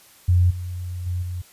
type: tone with level steps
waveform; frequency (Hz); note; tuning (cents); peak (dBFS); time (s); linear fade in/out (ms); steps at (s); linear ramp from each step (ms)
sine; 89.2; F2; +37; -13 / -27 / -22 / -26; 0.28-1.42; 10; 0.5 / 1.06 / 1.22; 10
effects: white hiss -51 dBFS RMS until 1.52 s + resampled to 32000 Hz